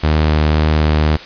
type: tone with vibrato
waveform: sawtooth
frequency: 76.9 Hz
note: D#2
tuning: 20 cents flat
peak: -7 dBFS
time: 0.03-1.17 s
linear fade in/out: 10 ms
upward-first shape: sine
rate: 1.9 Hz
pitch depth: 10 cents each way
effects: white hiss -33 dBFS RMS until 1.25 s + resampled to 11025 Hz

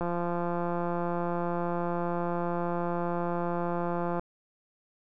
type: click train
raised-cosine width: 1 ms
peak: -18 dBFS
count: 725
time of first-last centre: 0.01-4.195 s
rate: 173 Hz
effects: none

